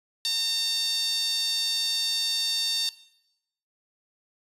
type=tone with high-pass filter; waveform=sawtooth; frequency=911 Hz; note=A#5; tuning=40 cents flat; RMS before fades=-27 dBFS; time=0.25-2.89 s; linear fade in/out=0 ms; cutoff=4100 Hz; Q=7.8; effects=noise-tail reverb RT60 0.8 s tail -17 dB re dry + resampled to 32000 Hz